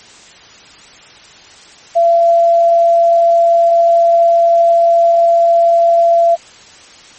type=tone; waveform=sine; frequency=678 Hz; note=E5; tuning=49 cents sharp; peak=-6 dBFS; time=1.95-6.36 s; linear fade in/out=20 ms; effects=white hiss -39 dBFS RMS until 7.18 s + MP3 32 kbps